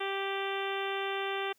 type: harmonic tone with a mistuned harmonic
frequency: 392 Hz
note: G4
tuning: in tune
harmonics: 1 / 2 / 3 / 4 / 5 / 6 / 7 / 8 / 9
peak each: -35 / -38 / -40 / -41 / -42 / -43 / -43 / -44 / -45 dBFS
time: 0-1.53 s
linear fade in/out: 10 ms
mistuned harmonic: 8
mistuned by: -21 cents
effects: white hiss -70 dBFS RMS until 1.58 s